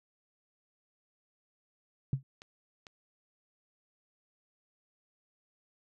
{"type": "tone with exponential decay", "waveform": "sine", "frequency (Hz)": 134, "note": "C3", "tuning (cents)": 42, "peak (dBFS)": -22, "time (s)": [2.13, 2.23], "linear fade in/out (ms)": 2, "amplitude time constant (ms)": 21}
{"type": "clicks", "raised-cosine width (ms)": 0.2, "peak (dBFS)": -31, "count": 2, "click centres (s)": [2.419, 2.868]}
{"effects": []}